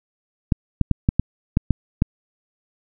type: clicks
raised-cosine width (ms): 5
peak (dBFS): -3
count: 8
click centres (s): 0.522 / 0.813 / 0.913 / 1.089 / 1.196 / 1.571 / 1.707 / 2.021
effects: none